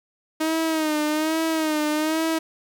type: tone with vibrato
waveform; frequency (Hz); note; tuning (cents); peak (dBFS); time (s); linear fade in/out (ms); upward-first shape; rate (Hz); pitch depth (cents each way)
sawtooth; 312.5; D#4; +8; -17; 0.4-2.39; 10; sine; 1.2; 63
effects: 9-bit